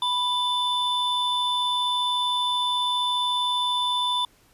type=tone pair together; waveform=triangle; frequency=987.8 / 3527 Hz; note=B5 / A7; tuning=0 / +3 cents; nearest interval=octave + minor seventh; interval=2203 cents; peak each=-23 dBFS; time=0.02-4.25 s; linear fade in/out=2 ms; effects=pink hiss -59 dBFS RMS until 4.53 s + resampled to 32000 Hz